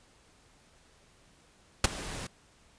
pink noise with ADSR envelope, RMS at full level -17 dBFS, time 1.84-2.27 s, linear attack 4 ms, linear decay 17 ms, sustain -22 dB, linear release 5 ms, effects pink hiss -62 dBFS RMS until 2.78 s + resampled to 22050 Hz

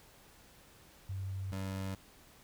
sine / 25% pulse tone pair in turn, 96 / 96 Hz, G2 / G2, -36 / -36 cents, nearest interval unison, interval 0 cents, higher neither, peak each -36 / -33 dBFS, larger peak second, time 1.09-1.52 / 1.52-1.95 s, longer neither, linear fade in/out 5 ms, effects pink hiss -60 dBFS RMS until 2.43 s

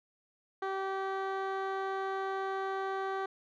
15% pulse tone with low-pass filter, 386 Hz, G4, 27 cents flat, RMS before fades -35 dBFS, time 0.62-3.26 s, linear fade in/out 5 ms, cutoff 2000 Hz, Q 0.65, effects none

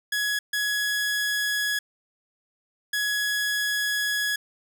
sawtooth tone bursts at uneven times, 1679 Hz, G#6, 18 cents sharp, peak -20 dBFS, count 3, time 0.12-0.39 / 0.53-1.79 / 2.93-4.36 s, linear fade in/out 5 ms, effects none

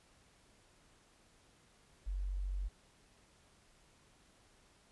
sine tone, 47.07 Hz, F#1, 30 cents sharp, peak -35 dBFS, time 2.06-2.69 s, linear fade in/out 20 ms, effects pink hiss -67 dBFS RMS until 4.91 s + resampled to 24000 Hz

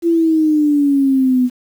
sine exponential sweep, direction down, 341.5 to 246.9 Hz, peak -10 dBFS, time 0.02-1.5 s, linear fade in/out 50 ms, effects 7-bit

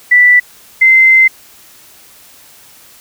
sine tone pair in turn, 1972 / 2072 Hz, B6 / C7, -3 / -17 cents, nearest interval minor second, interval 86 cents, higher second, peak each -3 dBFS, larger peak neither, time 0.11-0.4 / 0.81-1.28 s, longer second, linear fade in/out 10 ms, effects white hiss -41 dBFS RMS until 3 s

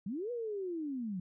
sine linear two-way sweep, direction up then down, 173.1 to 493.9 to 173.1 Hz, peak -35 dBFS, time 0.06-1.2 s, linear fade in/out 5 ms, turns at 0.31 s, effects none

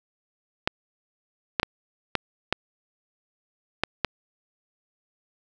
clicks, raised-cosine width 0.3 ms, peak -5 dBFS, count 7, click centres 0.675 / 1.598 / 1.631 / 2.153 / 2.526 / 3.836 / 4.047 s, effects none

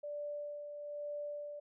sine tone with tremolo, 586 Hz, D5, 4 cents flat, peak -38 dBFS, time 0.03-1.6 s, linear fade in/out 10 ms, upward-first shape sine, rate 1.1 Hz, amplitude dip 45%, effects none

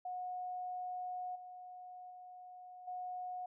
sine tone with level steps, 728 Hz, F#5, 28 cents flat, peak -39 / -48 / -50 / -40 dBFS, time 0.05-3.46 s, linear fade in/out 5 ms, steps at 1.35 / 2.1 / 2.87 s, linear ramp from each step 10 ms, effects none

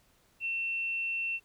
sine tone, 2700 Hz, E7, 41 cents sharp, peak -30 dBFS, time 0.4-1.4 s, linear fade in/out 50 ms, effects pink hiss -67 dBFS RMS until 1.44 s

